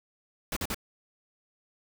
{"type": "noise bursts", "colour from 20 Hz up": "pink", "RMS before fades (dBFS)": -32, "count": 3, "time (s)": [0.52, 0.745], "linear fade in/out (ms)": 2, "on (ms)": 45, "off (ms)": 45, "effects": []}